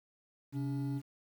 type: tone pair together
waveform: triangle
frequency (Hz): 133.37 / 283.3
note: C3 / C#4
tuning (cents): +34 / +38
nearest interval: octave + minor second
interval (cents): 1304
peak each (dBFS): -33 / -35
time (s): 0.52-1.02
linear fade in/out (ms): 50
effects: 10-bit